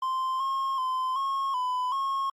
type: tone with pitch steps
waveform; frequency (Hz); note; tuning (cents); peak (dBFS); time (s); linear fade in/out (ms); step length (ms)
triangle; 1043 / 1076 / 1031 / 1087 / 1003 / 1087; C6 / C6 / C6 / C#6 / B5 / C#6; -6 / +48 / -26 / -34 / +26 / -34; -24; 0.02-2.3; 5; 380
effects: Opus 32 kbps